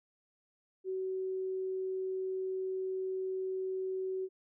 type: tone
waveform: sine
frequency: 376.9 Hz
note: F#4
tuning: 32 cents sharp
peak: -33 dBFS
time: 0.84-4.29 s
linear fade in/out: 50 ms
effects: none